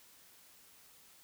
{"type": "silence", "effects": ["white hiss -61 dBFS RMS until 1.23 s"]}